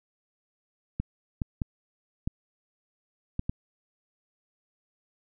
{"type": "clicks", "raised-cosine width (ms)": 5, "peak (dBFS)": -16, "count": 6, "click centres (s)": [1, 1.418, 1.618, 2.275, 3.394, 3.495], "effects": []}